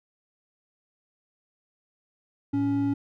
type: tone pair together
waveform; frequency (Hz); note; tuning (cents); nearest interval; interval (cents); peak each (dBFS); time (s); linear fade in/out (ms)
triangle; 111.3 / 280.8; A2 / C#4; +20 / +22; octave + major third; 1602; -29 / -21; 2.53-2.94; 10
effects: none